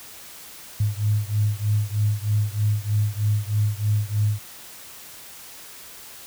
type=beating tone pair; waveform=sine; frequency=103.8 / 107 Hz; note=G#2 / A2; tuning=0 / -48 cents; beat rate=3.2 Hz; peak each=-22 / -23 dBFS; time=0.8-4.39 s; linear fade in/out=5 ms; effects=white hiss -42 dBFS RMS until 6.26 s